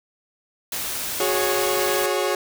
white noise, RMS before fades -28 dBFS, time 0.72-2.06 s, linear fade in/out 2 ms
sawtooth chord, F# suspended second, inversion none, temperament equal with one note detuned, 364.7 / 415.3 / 554.4 Hz, F#4 / G#4 / C#5, -25 / 0 / 0 cents, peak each -21 dBFS, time 1.2-2.35 s, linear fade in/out 2 ms
effects none

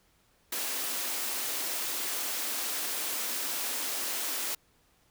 white high-pass noise, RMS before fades -33 dBFS, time 0.52-4.55 s, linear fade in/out 5 ms, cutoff 230 Hz, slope 48 dB/octave, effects pink hiss -67 dBFS RMS until 5.1 s

